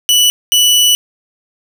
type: tone bursts at uneven times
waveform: sawtooth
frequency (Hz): 2960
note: F#7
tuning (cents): 0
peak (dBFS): -4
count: 2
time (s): 0.09-0.3 / 0.52-0.95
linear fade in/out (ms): 0
effects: none